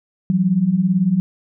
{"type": "beating tone pair", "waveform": "sine", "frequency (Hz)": [170.5, 188.5], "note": ["F3", "F#3"], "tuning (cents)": [-41, 32], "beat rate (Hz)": 18, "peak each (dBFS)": [-19, -15], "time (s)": [0.3, 1.2], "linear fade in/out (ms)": 0, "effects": []}